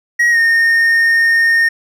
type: tone with pitch glide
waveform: triangle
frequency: 1900 to 1836.3 Hz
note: A#6 to A#6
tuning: +33 to -27 cents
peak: -7 dBFS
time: 0.19-1.69 s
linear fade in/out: 10 ms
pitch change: -60 cents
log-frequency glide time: 0.3-0.38 s
effects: none